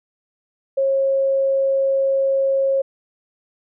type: tone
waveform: sine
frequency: 542 Hz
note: C#5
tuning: 39 cents flat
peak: -15 dBFS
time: 0.77-2.82 s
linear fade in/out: 10 ms
effects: none